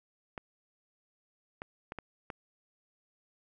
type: clicks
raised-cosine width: 0.5 ms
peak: -24 dBFS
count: 5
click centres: 0.378 / 1.619 / 1.921 / 1.987 / 2.302 s
effects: none